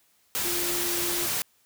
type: tone in noise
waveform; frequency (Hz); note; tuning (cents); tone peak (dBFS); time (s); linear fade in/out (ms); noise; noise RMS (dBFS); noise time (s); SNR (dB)
sine; 347.9; F4; -7; -33; 0.45-1.26; 0; white; -28; 0.35-1.42; -8
effects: white hiss -65 dBFS RMS until 1.65 s